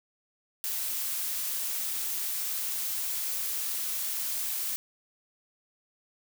blue noise, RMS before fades -32 dBFS, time 0.64-4.76 s, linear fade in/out 0 ms, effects none

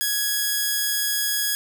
5% pulse tone, 1666 Hz, G#6, 5 cents sharp, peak -10 dBFS, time 0.01-1.55 s, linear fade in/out 0 ms, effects 8-bit

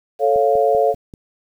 sine chord, A augmented, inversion none, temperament equal, 440 / 554.4 / 698.5 Hz, A4 / C#5 / E#5, 0 / 0 / 0 cents, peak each -17 dBFS, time 0.19-0.95 s, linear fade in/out 50 ms
click train, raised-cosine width 3 ms, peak -23 dBFS, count 5, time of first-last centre 0.36-1.138 s, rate 5.14 Hz
effects 8-bit

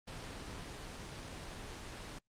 pink noise, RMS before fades -45 dBFS, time 0.07-2.19 s, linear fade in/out 10 ms, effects low-pass 7000 Hz 12 dB/octave + Opus 32 kbps

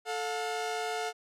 sawtooth tone pair together, 440 / 715.3 Hz, A4 / F5, 0 / +41 cents, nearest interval minor sixth, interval 841 cents, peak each -31 / -30 dBFS, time 0.05-1.13 s, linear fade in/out 50 ms, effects low-pass 9000 Hz 12 dB/octave

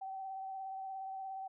sine tone with vibrato, 769 Hz, G5, 33 cents flat, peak -40 dBFS, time 0.01-1.48 s, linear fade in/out 10 ms, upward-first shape sine, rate 17 Hz, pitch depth 19 cents each way, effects none

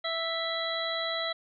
harmonic tone, 659.3 Hz, E5, in tune, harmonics 1 / 2 / 3 / 5 / 6, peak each -34 / -37 / -36 / -38 / -34 dBFS, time 0.04-1.33 s, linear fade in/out 10 ms, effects none

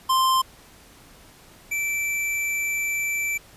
square tone pair in turn, 1046 / 2330 Hz, C6 / D7, -1 / -14 cents, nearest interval octave + major second, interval 1387 cents, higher second, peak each -18 / -24 dBFS, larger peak first, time 0.09-0.42 / 1.71-3.38 s, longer second, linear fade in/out 10 ms, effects pink hiss -50 dBFS RMS until 3.56 s + resampled to 32000 Hz

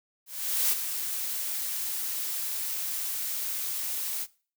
blue noise with ADSR envelope, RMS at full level -24 dBFS, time 0.26-4.27 s, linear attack 460 ms, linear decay 20 ms, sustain -8 dB, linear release 48 ms, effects noise-tail reverb RT60 0.4 s tail -21 dB re dry

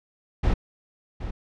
brown noise with echo, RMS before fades -20 dBFS, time 0.43-0.54 s, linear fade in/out 10 ms, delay 770 ms, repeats 1, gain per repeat -11 dB, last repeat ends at 1.31 s, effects low-pass 4000 Hz 12 dB/octave

